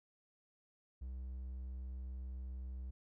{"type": "tone", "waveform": "triangle", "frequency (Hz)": 63.8, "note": "C2", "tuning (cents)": -43, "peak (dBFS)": -40, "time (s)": [1.01, 2.91], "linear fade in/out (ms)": 10, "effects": []}